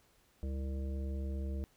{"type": "harmonic tone with a mistuned harmonic", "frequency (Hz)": 65.8, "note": "C2", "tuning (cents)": 10, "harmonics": [1, 3, 5, 7, 9], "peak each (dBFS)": [-35, -45, -49, -52, -54], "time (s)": [0.43, 1.64], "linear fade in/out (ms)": 0, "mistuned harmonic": 1, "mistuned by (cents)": 130, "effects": ["pink hiss -69 dBFS RMS until 1.76 s"]}